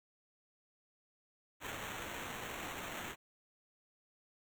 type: noise with sample-and-hold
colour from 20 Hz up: white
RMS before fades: -44 dBFS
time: 1.6-3.16 s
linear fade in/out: 50 ms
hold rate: 4900 Hz
effects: none